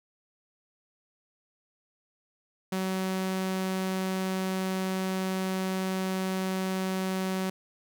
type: tone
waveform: sawtooth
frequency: 188.4 Hz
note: F#3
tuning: 32 cents sharp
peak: -24 dBFS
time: 2.72-7.5 s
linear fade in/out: 5 ms
effects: none